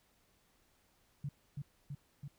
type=tone with echo; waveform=sine; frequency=142.3 Hz; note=C#3; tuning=46 cents sharp; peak=-36 dBFS; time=1.24-1.29 s; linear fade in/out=5 ms; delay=330 ms; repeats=3; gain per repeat=-2 dB; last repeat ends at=2.28 s; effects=pink hiss -72 dBFS RMS until 2.38 s